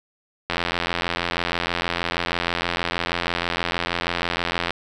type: click train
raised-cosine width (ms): 0.3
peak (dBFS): -6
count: 364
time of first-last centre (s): 0.5-4.706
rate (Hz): 86.3
effects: none